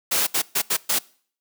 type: noise bursts at uneven times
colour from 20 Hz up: white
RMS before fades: -21 dBFS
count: 5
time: 0.11-0.27 / 0.34-0.42 / 0.55-0.62 / 0.7-0.77 / 0.89-0.99 s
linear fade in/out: 10 ms
effects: noise-tail reverb RT60 0.5 s tail -23 dB re dry + high-pass 200 Hz 12 dB/octave